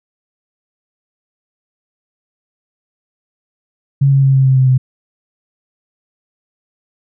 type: tone with pitch steps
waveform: sine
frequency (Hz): 138.4 / 136.81 / 135.24 / 133.69 / 132.15 / 130.63 / 129.13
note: C#3 / C#3 / C#3 / C3 / C3 / C3 / C3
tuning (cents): -2 / -22 / -42 / +38 / +18 / -2 / -22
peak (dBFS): -7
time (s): 4.01-4.78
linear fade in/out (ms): 10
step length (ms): 110
effects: none